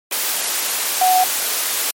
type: tone in noise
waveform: sine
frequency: 740 Hz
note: F#5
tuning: in tune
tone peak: -11 dBFS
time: 1.01-1.24 s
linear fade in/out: 5 ms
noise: white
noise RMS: -20 dBFS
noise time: 0.11-1.91 s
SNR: +6 dB
effects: high-pass 400 Hz 12 dB/octave + MP3 64 kbps